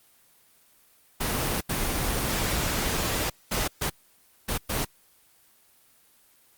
pink noise bursts at uneven times, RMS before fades -27 dBFS, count 6, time 1.2-1.61 / 1.69-3.3 / 3.51-3.68 / 3.81-3.9 / 4.48-4.58 / 4.69-4.85 s, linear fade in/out 10 ms, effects white hiss -60 dBFS RMS until 6.57 s + Opus 24 kbps

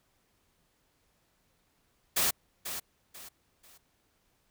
white noise with echo, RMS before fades -27 dBFS, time 2.16-2.31 s, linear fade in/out 10 ms, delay 490 ms, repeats 3, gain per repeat -10 dB, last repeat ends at 3.78 s, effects pink hiss -72 dBFS RMS until 4.5 s

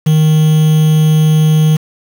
triangle tone with quantisation, 155.56 Hz, D#3, in tune, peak -4 dBFS, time 0.06-1.77 s, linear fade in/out 10 ms, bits 4, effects none

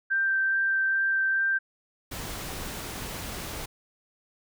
sine tone with vibrato, 1568 Hz, G6, in tune, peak -22 dBFS, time 0.1-1.59 s, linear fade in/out 20 ms, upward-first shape sine, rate 2.4 Hz, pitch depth 8 cents each way
pink noise, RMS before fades -36 dBFS, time 2.11-3.66 s, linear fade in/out 10 ms
effects none

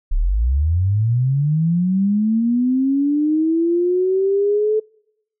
sine linear sweep, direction up, 30.71 to 435.8 Hz, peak -14 dBFS, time 0.11-4.8 s, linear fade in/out 10 ms, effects noise-tail reverb RT60 0.8 s tail -26 dB re dry

